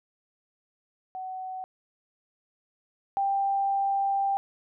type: tone pair in turn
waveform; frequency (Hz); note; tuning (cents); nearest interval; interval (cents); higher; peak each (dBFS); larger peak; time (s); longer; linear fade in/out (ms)
sine; 750 / 789.3; F#5 / G5; +23 / +12; minor second; 89; second; -33 / -23; second; 1.15-1.64 / 3.17-4.37; second; 0
effects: none